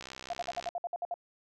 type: click train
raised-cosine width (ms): 0.2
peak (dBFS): -25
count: 45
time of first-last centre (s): 0.01-0.688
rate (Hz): 64.9
type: tone bursts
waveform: sine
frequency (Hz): 698.5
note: F5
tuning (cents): 0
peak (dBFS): -31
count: 10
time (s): 0.3-1.141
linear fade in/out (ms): 2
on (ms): 31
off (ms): 59
effects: none